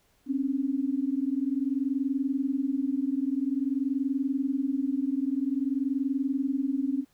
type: tone pair together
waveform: sine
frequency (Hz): 262 / 282.5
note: C4 / C#4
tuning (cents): +2 / +33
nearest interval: minor second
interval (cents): 131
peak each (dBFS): -28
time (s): 0.26-7.05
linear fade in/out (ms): 50
effects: pink hiss -67 dBFS RMS until 7.13 s